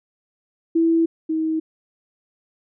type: tone pair in turn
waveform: sine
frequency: 329.6 / 317.9 Hz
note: E4 / D#4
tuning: 0 / +37 cents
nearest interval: minor second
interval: 63 cents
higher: first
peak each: -14 / -19 dBFS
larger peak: first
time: 0.75-1.06 / 1.29-1.6 s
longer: neither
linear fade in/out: 10 ms
effects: none